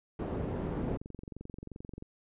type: low-pass noise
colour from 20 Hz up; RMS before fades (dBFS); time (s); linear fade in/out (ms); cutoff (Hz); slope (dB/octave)
white; -35; 0.19-0.97; 5; 370; 12
type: click train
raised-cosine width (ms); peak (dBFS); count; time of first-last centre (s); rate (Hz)
3; -30; 28; 0.84-2.024; 22.8
effects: resampled to 8000 Hz